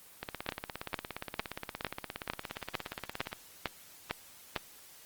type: two click trains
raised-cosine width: 0.3 ms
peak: -14 / -20 dBFS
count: 10 / 54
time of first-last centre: 0.49-4.562 / 0.23-3.329 s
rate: 2.21 / 17.1 Hz
effects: white hiss -55 dBFS RMS until 5.05 s + Opus 24 kbps